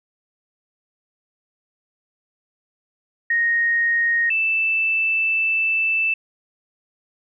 sine tone pair in turn, 1864.7 / 2645 Hz, A#6 / E7, 0 / +5 cents, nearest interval tritone, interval 605 cents, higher second, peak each -16 / -17 dBFS, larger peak first, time 3.3-4.3 / 4.3-6.14 s, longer second, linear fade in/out 5 ms, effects none

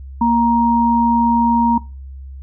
sine tone pair together, 233.5 / 938.3 Hz, A#3 / A#5, +3 / +11 cents, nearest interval 2 octaves, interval 2408 cents, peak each -14 dBFS, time 0.21-1.78 s, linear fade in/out 5 ms, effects noise-tail reverb RT60 0.3 s tail -20 dB re dry + added 67 Hz sine -30 dBFS peak until 2.42 s

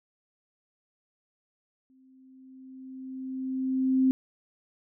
sine tone with exponential growth, 261.6 Hz, C4, in tune, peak -18 dBFS, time 1.9-4.11 s, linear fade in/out 0 ms, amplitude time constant 480 ms, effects none

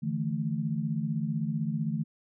sine chord, D suspended second, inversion none, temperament equal with one note detuned, 149.23 / 164.81 / 220 Hz, D3 / E3 / A3, +28 / 0 / 0 cents, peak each -32 dBFS, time 0.02-2.04 s, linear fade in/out 20 ms, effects none

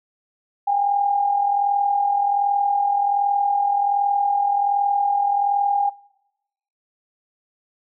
sine tone with amplitude modulation, 808 Hz, G#5, 48 cents flat, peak -14 dBFS, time 0.67-5.9 s, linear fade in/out 10 ms, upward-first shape sine, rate 41.3 Hz, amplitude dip 55%, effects noise-tail reverb RT60 0.9 s tail -23 dB re dry

